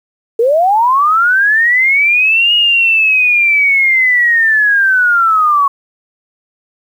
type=linear two-way sweep; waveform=sine; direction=up then down; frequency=438.3 to 2884 to 1103 Hz; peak=-7 dBFS; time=0.39-5.68 s; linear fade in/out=5 ms; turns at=2.54 s; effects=7-bit